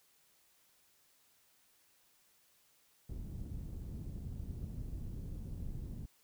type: low-pass noise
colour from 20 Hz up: pink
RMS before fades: -43 dBFS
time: 3.09-6.06 s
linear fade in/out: 5 ms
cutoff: 170 Hz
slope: 12 dB/octave
effects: white hiss -70 dBFS RMS until 6.23 s